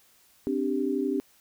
sine chord, C suspended second, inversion none, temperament equal, 261.6 / 293.7 / 392 Hz, C4 / D4 / G4, 0 / 0 / 0 cents, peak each -29 dBFS, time 0.47-1.2 s, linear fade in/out 0 ms, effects white hiss -61 dBFS RMS until 1.4 s

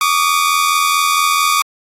sawtooth tone pair together, 1137 / 1221.5 Hz, C#6 / D#6, +44 / -32 cents, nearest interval minor second, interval 124 cents, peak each -11 dBFS, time 0.01-1.62 s, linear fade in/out 2 ms, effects AAC 48 kbps

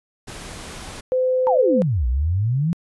pink noise, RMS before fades -35 dBFS, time 0.27-1.01 s, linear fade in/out 10 ms
sine tone, 512 Hz, C5, 38 cents flat, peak -16 dBFS, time 1.12-1.82 s, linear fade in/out 0 ms
sine exponential two-way sweep, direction down then up, 941 to 57.8 to 176.4 Hz, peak -17 dBFS, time 1.47-2.73 s, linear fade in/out 0 ms, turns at 2.07 s
effects resampled to 24000 Hz

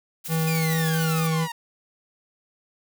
blue noise with tremolo, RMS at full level -33 dBFS, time 0.24-1.28 s, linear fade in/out 20 ms, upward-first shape square, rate 13 Hz, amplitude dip 35%
square tone with vibrato, 161.3 Hz, E3, 37 cents flat, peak -22 dBFS, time 0.28-1.48 s, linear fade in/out 50 ms, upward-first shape sine, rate 4.5 Hz, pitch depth 11 cents each way
sawtooth exponential sweep, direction down, 2489 to 917 Hz, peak -27 dBFS, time 0.47-1.52 s, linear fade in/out 5 ms
effects none

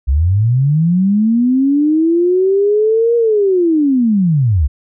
sine linear two-way sweep, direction up then down, 61.74 to 474.2 to 61.74 Hz, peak -9 dBFS, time 0.07-4.68 s, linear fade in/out 20 ms, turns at 3.16 s, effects none

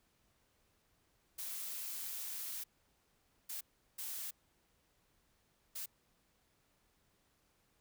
blue noise bursts at uneven times, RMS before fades -43 dBFS, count 4, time 1.38-2.64 / 3.49-3.61 / 3.98-4.31 / 5.75-5.86 s, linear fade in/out 10 ms, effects pink hiss -75 dBFS RMS until 7.8 s

